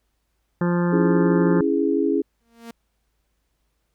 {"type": "harmonic tone", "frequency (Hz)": 174.61, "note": "F3", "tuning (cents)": 0, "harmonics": [1, 2, 3, 5, 6, 7, 8, 9, 10], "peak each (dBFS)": [-19, -25, -29, -33, -35, -36, -37, -38, -39], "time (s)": [0.61, 1.61], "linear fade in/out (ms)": 2}
{"type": "chord", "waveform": "sine", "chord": "C# minor", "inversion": "none", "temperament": "equal", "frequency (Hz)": [277.2, 329.6, 415.3], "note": ["C#4", "E4", "G#4"], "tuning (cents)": [0, 0, 0], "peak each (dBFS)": -22, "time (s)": [0.92, 2.22], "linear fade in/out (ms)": 10}
{"type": "tone with exponential growth", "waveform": "sawtooth", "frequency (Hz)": 231.7, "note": "A#3", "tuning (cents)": -10, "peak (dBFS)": -29, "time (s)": [2.4, 2.71], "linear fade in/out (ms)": 5, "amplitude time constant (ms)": 66}
{"effects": ["added 53 Hz sine -70 dBFS peak until 3.94 s", "pink hiss -74 dBFS RMS until 3.94 s"]}